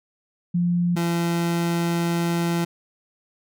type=tone pair in turn; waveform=sine / 30% pulse; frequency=174.61 / 170.23 Hz; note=F3 / F3; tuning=0 / -44 cents; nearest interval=unison; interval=44 cents; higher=first; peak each=-18 dBFS; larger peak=neither; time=0.54-0.96 / 0.96-2.65 s; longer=second; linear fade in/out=10 ms; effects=none